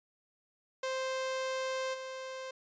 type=tone with level steps; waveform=sawtooth; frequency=523.3 Hz; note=C5; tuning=in tune; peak=-29 / -36 dBFS; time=0.83-2.51 s; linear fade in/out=5 ms; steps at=1.93 s; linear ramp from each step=20 ms; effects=resampled to 16000 Hz